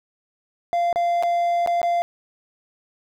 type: tone with dropouts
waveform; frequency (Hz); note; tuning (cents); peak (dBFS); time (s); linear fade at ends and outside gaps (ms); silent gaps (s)
triangle; 692; F5; -16; -16; 0.73-2.02; 0; 0.928-0.959 / 1.226-1.234 / 1.662-1.674 / 1.816-1.83
effects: none